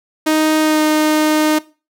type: tone with pitch glide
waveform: sawtooth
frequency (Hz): 311.4 to 307.5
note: D#4 to D#4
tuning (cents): +2 to -20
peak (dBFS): -8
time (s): 0.26-1.59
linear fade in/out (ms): 10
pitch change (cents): -22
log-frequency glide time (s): 0.6-0.82
effects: noise-tail reverb RT60 0.3 s tail -18 dB re dry